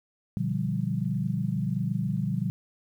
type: chord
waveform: sine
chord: G dominant seventh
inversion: first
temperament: equal with one note detuned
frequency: 121 / 146.83 / 174.61 / 196 Hz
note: B2 / D3 / F3 / G3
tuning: -35 / 0 / 0 / 0 cents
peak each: -31 dBFS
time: 0.37-2.5 s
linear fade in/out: 0 ms
effects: 10-bit